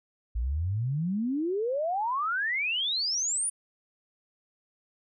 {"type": "exponential sweep", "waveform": "sine", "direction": "up", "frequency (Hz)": [53.7, 9956], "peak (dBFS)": -26, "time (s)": [0.35, 3.5], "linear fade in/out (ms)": 10, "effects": []}